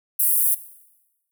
pink high-pass noise, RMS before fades -19 dBFS, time 0.19-0.55 s, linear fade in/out 10 ms, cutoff 9800 Hz, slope 48 dB/octave, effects noise-tail reverb RT60 1.0 s tail -17 dB re dry

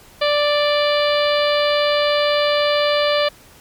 harmonic tone, 587.3 Hz, D5, in tune, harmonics 1 / 2 / 3 / 4 / 5 / 6 / 7 / 8, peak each -16 / -23 / -26 / -27 / -26 / -26 / -28 / -31 dBFS, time 0.21-3.29 s, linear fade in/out 10 ms, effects pink hiss -46 dBFS RMS until 3.6 s + MP3 96 kbps

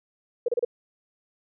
sine tone bursts, 479.5 Hz, A#4, 49 cents sharp, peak -20 dBFS, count 4, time 0.46-0.649 s, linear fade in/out 5 ms, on 24 ms, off 31 ms, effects none

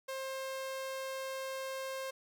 sawtooth tone, 531 Hz, C5, 25 cents sharp, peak -34 dBFS, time 0.08-2.11 s, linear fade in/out 10 ms, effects none

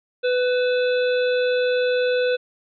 harmonic tone with a mistuned harmonic, 498.2 Hz, B4, 15 cents sharp, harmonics 1 / 3 / 5 / 7 / 8, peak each -18 / -28 / -32 / -35 / -36 dBFS, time 0.23-2.37 s, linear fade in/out 20 ms, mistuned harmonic 5, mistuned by +68 cents, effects none

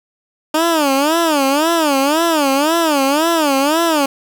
15% pulse tone with vibrato, 301.6 Hz, D4, 46 cents sharp, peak -6 dBFS, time 0.54-4.06 s, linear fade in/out 5 ms, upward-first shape sine, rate 1.9 Hz, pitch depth 200 cents each way, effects none

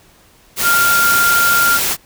sine tone in noise, 1394 Hz, F6, 4 cents flat, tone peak -11 dBFS, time 0.62-1.8 s, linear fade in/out 50 ms, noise white, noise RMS -17 dBFS, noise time 0.56-1.97 s, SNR +3 dB, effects pink hiss -49 dBFS RMS until 2.05 s

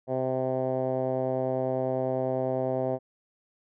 10% pulse tone with low-pass filter, 130 Hz, C3, 11 cents flat, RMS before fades -28 dBFS, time 0.07-2.99 s, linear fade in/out 50 ms, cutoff 640 Hz, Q 2.7, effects none

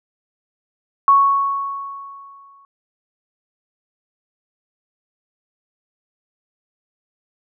sine tone with exponential decay, 1108.7 Hz, C#6, in tune, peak -7 dBFS, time 1.08-2.65 s, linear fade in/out 1 ms, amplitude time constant 340 ms, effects none

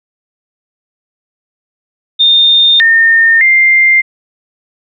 sine tone with pitch steps, 3638 / 1822 / 2100 Hz, A#7 / A#6 / C7, -43 / -40 / +6 cents, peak -4 dBFS, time 2.19-4.02 s, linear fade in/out 20 ms, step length 610 ms, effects none

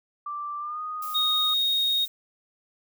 sine tone with pitch glide, 1174.7 to 1239.5 Hz, D6 to D#6, 0 to -7 cents, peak -30 dBFS, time 0.26-1.54 s, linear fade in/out 5 ms, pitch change +93 cents, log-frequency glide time 0.59-0.81 s
violet noise, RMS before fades -39 dBFS, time 1.02-2.08 s, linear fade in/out 2 ms
sine tone, 3729 Hz, A#7, in tune, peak -21 dBFS, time 1.14-2.06 s, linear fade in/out 20 ms
effects none

